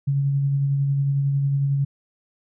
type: tone with tremolo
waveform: sine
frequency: 139.4 Hz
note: C#3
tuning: 10 cents sharp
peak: -17 dBFS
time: 0.07-1.85 s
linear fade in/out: 10 ms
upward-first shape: sine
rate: 11 Hz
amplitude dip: 25%
effects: none